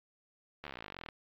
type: slowing click train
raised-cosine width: 0.3 ms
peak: -26 dBFS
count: 25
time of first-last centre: 0.64-1.088 s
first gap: 13 ms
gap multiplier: 1.03
effects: low-pass 4000 Hz 12 dB/octave + AAC 64 kbps